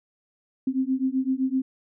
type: beating tone pair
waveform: sine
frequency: 258.6 / 266.4 Hz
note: C4 / C4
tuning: -20 / +31 cents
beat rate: 7.8 Hz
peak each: -25 dBFS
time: 0.67-1.62 s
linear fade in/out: 5 ms
effects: none